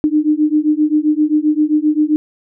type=beating tone pair; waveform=sine; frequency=300 / 307.6 Hz; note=D4 / D#4; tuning=+37 / -20 cents; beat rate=7.6 Hz; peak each=-14 dBFS; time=0.04-2.16 s; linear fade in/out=0 ms; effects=none